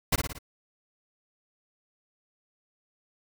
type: noise with echo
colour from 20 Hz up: pink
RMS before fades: -22 dBFS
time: 0.12-0.16 s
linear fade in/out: 10 ms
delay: 57 ms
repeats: 4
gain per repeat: -5 dB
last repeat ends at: 0.388 s
effects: none